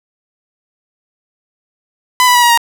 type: tone with pitch steps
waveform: sawtooth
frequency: 1003 / 986.3 / 970 / 953.8 / 938 Hz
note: B5 / B5 / B5 / A#5 / A#5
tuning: +26 / -3 / -31 / +39 / +11 cents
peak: -3 dBFS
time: 2.2-2.575 s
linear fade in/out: 0 ms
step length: 75 ms
effects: none